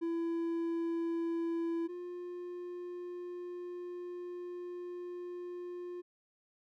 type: tone pair in turn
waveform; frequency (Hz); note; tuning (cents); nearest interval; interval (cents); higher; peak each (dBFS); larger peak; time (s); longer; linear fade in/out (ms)
triangle; 334.5 / 354.4; E4 / F4; +25 / +25; minor second; 100; second; -30 / -38; first; 0.01-1.88 / 1.88-6.02; second; 20
effects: none